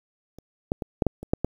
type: clicks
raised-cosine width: 2 ms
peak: -30 / -10 / -16 / -6 / -7 / -23 / -7 / -10 dBFS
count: 8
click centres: 0.386 / 0.719 / 0.822 / 1.022 / 1.067 / 1.23 / 1.335 / 1.446 s
effects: 8-bit